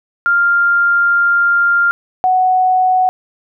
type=tone pair in turn; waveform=sine; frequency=1396.9 / 741.9 Hz; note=F6 / F#5; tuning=0 / +4 cents; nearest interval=major seventh; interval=1096 cents; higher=first; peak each=-9 dBFS; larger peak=neither; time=0.26-1.91 / 2.24-3.09 s; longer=first; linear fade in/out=0 ms; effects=none